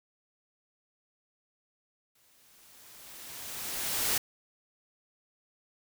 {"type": "noise with exponential growth", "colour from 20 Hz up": "white", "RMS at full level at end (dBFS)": -27, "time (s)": [2.15, 4.18], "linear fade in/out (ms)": 5, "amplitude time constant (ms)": 440, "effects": []}